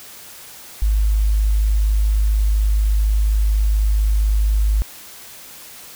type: tone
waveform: sine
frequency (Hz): 52.1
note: G#1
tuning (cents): +6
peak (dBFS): -13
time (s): 0.82-4.82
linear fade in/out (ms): 0
effects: white hiss -39 dBFS RMS until 5.95 s